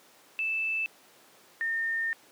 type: tone pair in turn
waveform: sine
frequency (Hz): 2637 / 1820.3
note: E7 / A#6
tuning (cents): 0 / -42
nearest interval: tritone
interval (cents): 642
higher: first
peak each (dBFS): -27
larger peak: neither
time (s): 0.39-0.86 / 1.61-2.13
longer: second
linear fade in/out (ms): 0
effects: pink hiss -57 dBFS RMS until 2.31 s + high-pass 300 Hz 12 dB/octave